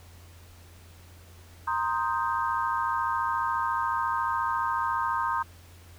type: chord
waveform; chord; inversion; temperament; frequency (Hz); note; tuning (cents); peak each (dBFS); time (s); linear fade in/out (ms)
sine; C minor seventh; third; equal; 932.3 / 1046.5 / 1244.5 / 1568; Bb5 / C6 / Eb6 / G6; 0 / 0 / 0 / 0; -29 / -30 / -31 / -34; 1.67-5.43; 10
effects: added 86 Hz sine -49 dBFS peak until 5.98 s + pink hiss -55 dBFS RMS until 5.98 s